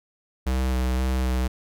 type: tone with vibrato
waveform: square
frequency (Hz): 63.9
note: C2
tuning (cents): -40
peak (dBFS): -22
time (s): 0.46-1.48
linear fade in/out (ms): 10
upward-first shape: square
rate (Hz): 1.9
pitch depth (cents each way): 14
effects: none